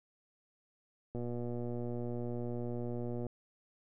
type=click train; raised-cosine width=2 ms; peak=-27 dBFS; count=255; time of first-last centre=1.15-3.267 s; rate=120 Hz; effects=none